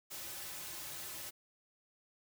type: noise with comb filter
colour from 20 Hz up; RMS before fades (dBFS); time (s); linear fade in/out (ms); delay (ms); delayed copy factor
white; -45; 0.1-1.31; 20; 4.3; -0.65
effects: none